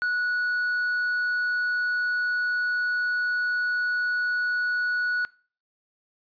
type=tone; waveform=triangle; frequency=1468 Hz; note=F#6; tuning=14 cents flat; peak=-21 dBFS; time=0.02-5.25 s; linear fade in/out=0 ms; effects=noise-tail reverb RT60 0.4 s tail -22 dB re dry + resampled to 11025 Hz